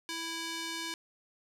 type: tone with band-pass filter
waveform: square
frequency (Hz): 329.9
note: E4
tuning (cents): +1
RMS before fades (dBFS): -38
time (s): 0.09-0.94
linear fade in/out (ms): 0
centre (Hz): 4300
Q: 0.77
effects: none